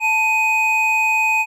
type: tone pair together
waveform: triangle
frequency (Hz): 882.4 / 2500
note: A5 / D#7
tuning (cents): +5 / +8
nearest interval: octave + tritone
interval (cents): 1803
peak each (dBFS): -18 / -14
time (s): 0-1.46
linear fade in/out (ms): 50
effects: none